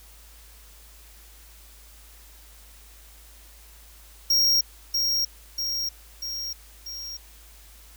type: tone with echo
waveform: square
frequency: 5588 Hz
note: F8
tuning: in tune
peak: -18 dBFS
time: 4.3-4.61 s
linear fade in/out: 5 ms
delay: 640 ms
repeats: 4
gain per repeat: -4 dB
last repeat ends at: 7.17 s
effects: added 53 Hz sine -49 dBFS peak until 7.96 s + white hiss -52 dBFS RMS until 7.96 s